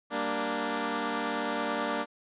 10% pulse chord, G minor, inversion none, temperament equal, 196 / 233.1 / 293.7 Hz, G3 / Bb3 / D4, 0 / 0 / 0 cents, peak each -30 / -24 / -24 dBFS, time 0.1-2.06 s, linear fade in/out 50 ms, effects resampled to 8000 Hz

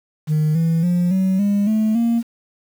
sine tone with pitch steps, 153.6 / 164.62 / 176.44 / 189.1 / 202.7 / 217.2 / 232.8 Hz, D#3 / E3 / F3 / F#3 / G#3 / A3 / A#3, -22 / -2 / +18 / +38 / -42 / -22 / -2 cents, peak -12 dBFS, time 0.27-2.23 s, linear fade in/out 50 ms, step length 280 ms, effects tanh soft clip ceiling -13 dBFS + 7-bit

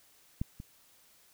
clicks, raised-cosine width 5 ms, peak -19 / -30 dBFS, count 2, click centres 0.415 / 0.601 s, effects white hiss -63 dBFS RMS until 1.33 s

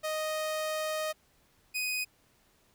sawtooth tone pair in turn, 622.3 / 2498 Hz, D#5 / D#7, 0 / +6 cents, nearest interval 2 octaves, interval 2406 cents, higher second, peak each -27 dBFS, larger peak neither, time 0.03-1.13 / 1.74-2.05 s, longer first, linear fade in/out 20 ms, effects pink hiss -67 dBFS RMS until 2.74 s

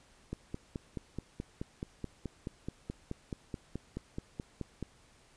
click train, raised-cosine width 3 ms, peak -24 dBFS, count 22, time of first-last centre 0.33-4.827 s, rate 4.67 Hz, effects pink hiss -63 dBFS RMS until 5.36 s + resampled to 22050 Hz

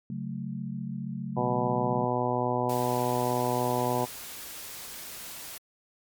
sine chord, F# minor, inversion second, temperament equal, 138.59 / 185 / 220 Hz, C#3 / F#3 / A3, 0 / 0 / 0 cents, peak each -36 dBFS, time 0.1-2.05 s, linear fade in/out 2 ms
harmonic tone, 123.47 Hz, B2, in tune, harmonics 1 / 2 / 3 / 4 / 5 / 6 / 7 / 8, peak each -33 / -33 / -33 / -33 / -33 / -33 / -33 / -33 dBFS, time 1.36-4.06 s, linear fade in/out 20 ms
white noise, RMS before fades -41 dBFS, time 2.69-5.58 s, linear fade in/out 5 ms
effects MP3 96 kbps

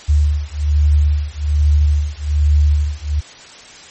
sine beating tone pair, 73.42 / 74.62 Hz, D2 / D2, 0 / +28 cents, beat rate 1.2 Hz, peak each -14 dBFS, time 0.08-3.21 s, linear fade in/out 20 ms, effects white hiss -38 dBFS RMS until 3.9 s + MP3 32 kbps

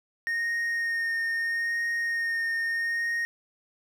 triangle tone with vibrato, 1848 Hz, A#6, 16 cents flat, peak -24 dBFS, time 0.27-3.25 s, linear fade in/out 0 ms, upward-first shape sine, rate 0.77 Hz, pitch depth 13 cents each way, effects none

